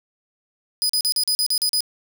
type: tone bursts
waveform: sawtooth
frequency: 4978 Hz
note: D#8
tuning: in tune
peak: -15 dBFS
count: 9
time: 0.82-1.806 s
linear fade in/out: 0 ms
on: 74 ms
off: 40 ms
effects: none